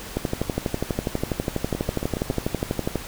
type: two click trains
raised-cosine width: 2 ms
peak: -13 / -9 dBFS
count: 5 / 35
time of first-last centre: 1.75-2.309 / 0.17-2.957 s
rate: 7.16 / 12.2 Hz
effects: pink hiss -37 dBFS RMS until 3.07 s